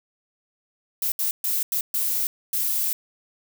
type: noise bursts at uneven times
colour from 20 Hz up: violet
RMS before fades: -24 dBFS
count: 6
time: 1.02-1.12 / 1.19-1.31 / 1.44-1.63 / 1.72-1.81 / 1.94-2.27 / 2.53-2.93 s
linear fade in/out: 2 ms
effects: none